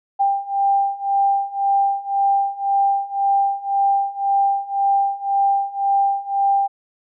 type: beating tone pair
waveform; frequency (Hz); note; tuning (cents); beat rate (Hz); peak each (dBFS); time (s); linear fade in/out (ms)
sine; 792 / 793.9; G5 / G5; +18 / +22; 1.9; -20 / -18; 0.19-6.68; 20
effects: none